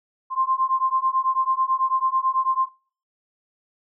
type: beating tone pair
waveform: sine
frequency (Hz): 1046.5 / 1055.6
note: C6 / C6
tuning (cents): 0 / +15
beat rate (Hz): 9.1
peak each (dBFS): -22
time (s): 0.3-2.69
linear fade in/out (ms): 50
effects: noise-tail reverb RT60 0.5 s tail -25 dB re dry